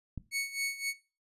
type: click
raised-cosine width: 5 ms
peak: -25 dBFS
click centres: 0.177 s
type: tone with tremolo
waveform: sawtooth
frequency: 2217 Hz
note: C#7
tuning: in tune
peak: -26 dBFS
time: 0.31-0.94 s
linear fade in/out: 50 ms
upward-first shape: sine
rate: 3.8 Hz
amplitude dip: 80%
effects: noise-tail reverb RT60 0.3 s tail -17 dB re dry + resampled to 32000 Hz